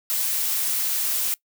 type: noise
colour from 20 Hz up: blue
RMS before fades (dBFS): -24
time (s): 0.1-1.34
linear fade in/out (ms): 0
effects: noise-tail reverb RT60 0.1 s tail -22 dB re dry